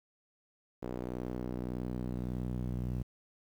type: tone with band-pass filter sweep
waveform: sawtooth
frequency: 61.74 Hz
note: B1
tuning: in tune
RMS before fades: -37 dBFS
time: 0.82-3.03 s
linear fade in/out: 10 ms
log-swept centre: 400 to 140 Hz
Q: 1.1
effects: 10-bit